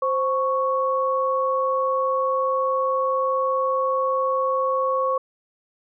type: tone pair together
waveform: sine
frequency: 523.3 / 1108.8 Hz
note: C5 / C#6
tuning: 0 / 0 cents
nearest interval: octave + minor second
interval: 1300 cents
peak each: -22 / -22 dBFS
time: 0.02-5.18 s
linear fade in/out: 5 ms
effects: none